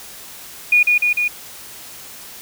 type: tone with echo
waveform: sine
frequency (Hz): 2448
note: D#7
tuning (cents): -29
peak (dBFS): -9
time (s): 0.72-0.83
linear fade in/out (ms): 5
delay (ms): 150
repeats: 3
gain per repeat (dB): -2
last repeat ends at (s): 1.28
effects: white hiss -37 dBFS RMS until 2.41 s